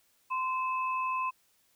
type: tone pair together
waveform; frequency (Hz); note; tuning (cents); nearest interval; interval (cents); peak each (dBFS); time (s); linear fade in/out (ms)
sine; 1032 / 2600; C6 / E7; -24 / -24; octave + major third; 1600; -29 / -38; 0.3-1.31; 20
effects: white hiss -69 dBFS RMS until 1.75 s